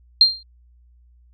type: tone with exponential decay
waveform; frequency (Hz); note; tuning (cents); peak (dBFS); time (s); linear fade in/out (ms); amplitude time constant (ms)
sine; 4186; C8; 0; -5; 0.21-0.43; 2; 46
effects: added 60 Hz sine -50 dBFS peak until 1.33 s